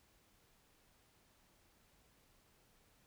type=silence; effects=pink hiss -71 dBFS RMS until 3.06 s